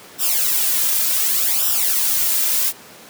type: noise with flanger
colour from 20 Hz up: blue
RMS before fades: -18 dBFS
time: 0.18-2.73 s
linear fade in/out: 50 ms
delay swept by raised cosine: 0.45 to 2.75 ms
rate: 0.67 Hz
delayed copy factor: -1
effects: pink hiss -41 dBFS RMS until 3.09 s + high-pass 200 Hz 12 dB/octave